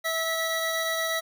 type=tone pair together; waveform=25% pulse; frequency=652 / 1947.6 Hz; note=E5 / B6; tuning=-19 / -25 cents; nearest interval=octave + perfect fifth; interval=1894 cents; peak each=-25 dBFS; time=0.04-1.21 s; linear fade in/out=20 ms; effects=none